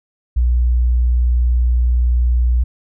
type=tone; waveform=sine; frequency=60.6 Hz; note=B1; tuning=32 cents flat; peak=-11 dBFS; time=0.36-2.64 s; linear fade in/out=10 ms; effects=none